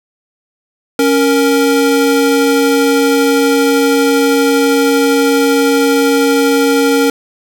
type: tone pair together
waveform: square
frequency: 277.2 / 466.2 Hz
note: C#4 / A#4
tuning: 0 / 0 cents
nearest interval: major sixth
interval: 900 cents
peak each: -12 dBFS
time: 0.99-7.1 s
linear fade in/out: 2 ms
effects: none